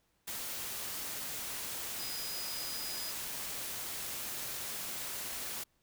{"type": "tone in noise", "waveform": "sine", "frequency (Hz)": 4962, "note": "D#8", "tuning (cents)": -6, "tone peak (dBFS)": -42, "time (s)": [1.99, 3.12], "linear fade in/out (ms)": 10, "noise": "white", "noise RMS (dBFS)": -40, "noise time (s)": [0.27, 5.64], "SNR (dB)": -5, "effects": ["pink hiss -75 dBFS RMS until 5.82 s"]}